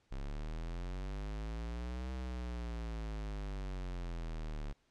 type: linear two-way sweep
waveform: square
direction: up then down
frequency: 33.02 to 64.3 to 35.99 Hz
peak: -39 dBFS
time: 0.11-4.73 s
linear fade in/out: 10 ms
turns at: 2.12 s
effects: pink hiss -74 dBFS RMS until 4.9 s + low-pass 6000 Hz 12 dB/octave